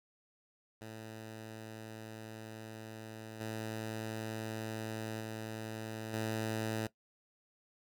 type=tone with level steps; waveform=10% pulse; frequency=110.3 Hz; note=A2; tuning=5 cents sharp; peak=-37 / -30 / -32 / -26 dBFS; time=0.81-6.87 s; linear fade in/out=5 ms; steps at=3.4 / 5.2 / 6.13 s; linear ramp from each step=10 ms; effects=noise-tail reverb RT60 0.1 s tail -17 dB re dry